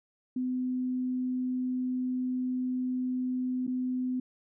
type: tone with dropouts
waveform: sine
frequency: 253.6 Hz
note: B3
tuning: 46 cents sharp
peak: -28 dBFS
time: 0.36-4.2 s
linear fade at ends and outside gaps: 5 ms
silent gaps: 3.668-3.676 s
effects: none